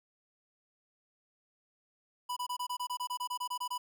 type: tone bursts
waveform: square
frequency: 987.8 Hz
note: B5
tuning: in tune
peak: -34 dBFS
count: 15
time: 2.29-3.78 s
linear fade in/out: 10 ms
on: 76 ms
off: 25 ms
effects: none